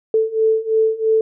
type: beating tone pair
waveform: sine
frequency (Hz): 440 / 443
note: A4 / A4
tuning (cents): 0 / +12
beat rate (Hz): 3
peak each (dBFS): -18 / -16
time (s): 0.14-1.21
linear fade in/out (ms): 2
effects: none